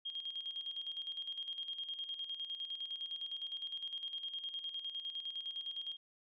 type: tone with tremolo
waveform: sine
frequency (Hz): 3234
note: G#7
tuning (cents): -47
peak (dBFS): -38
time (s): 0.05-5.97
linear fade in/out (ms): 10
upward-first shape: square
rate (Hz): 9.8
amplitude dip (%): 60
effects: none